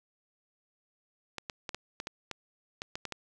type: clicks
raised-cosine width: 0.2 ms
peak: -19 dBFS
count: 11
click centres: 1.383 / 1.498 / 1.692 / 1.746 / 2.001 / 2.071 / 2.313 / 2.819 / 2.955 / 3.053 / 3.123 s
effects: none